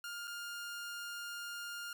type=tone with dropouts; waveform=sawtooth; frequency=1409 Hz; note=F6; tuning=15 cents sharp; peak=-38 dBFS; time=0.04-1.93 s; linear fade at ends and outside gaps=2 ms; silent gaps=0.273-0.277 s; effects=none